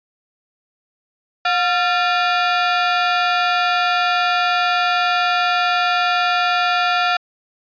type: ring-modulated tone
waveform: sawtooth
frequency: 1046.5 Hz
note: C6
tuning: in tune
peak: -8 dBFS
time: 1.45-7.17 s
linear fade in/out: 5 ms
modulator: 329 Hz
effects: resampled to 11025 Hz